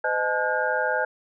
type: tone cluster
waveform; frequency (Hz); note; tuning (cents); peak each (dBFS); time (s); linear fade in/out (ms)
sine; 508 / 620 / 862 / 1442 / 1604; B4 / D#5 / A5 / F#6 / G6; +49 / -6 / -36 / -45 / +39; -28; 0.04-1.05; 5
effects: none